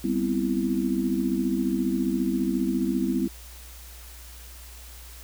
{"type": "chord", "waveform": "sine", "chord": "C major seventh", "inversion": "second", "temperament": "equal", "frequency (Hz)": [196, 246.9, 261.6, 329.6], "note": ["G3", "B3", "C4", "E4"], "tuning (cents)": [0, 0, 0, 0], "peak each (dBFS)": -28, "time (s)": [0.04, 3.28], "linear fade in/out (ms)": 5, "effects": ["added 60 Hz sine -43 dBFS peak until 5.23 s", "white hiss -47 dBFS RMS until 5.23 s"]}